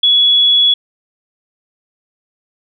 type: tone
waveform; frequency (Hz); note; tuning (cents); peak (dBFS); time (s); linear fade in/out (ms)
sine; 3380; G#7; +30; -7; 0.03-0.74; 5
effects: none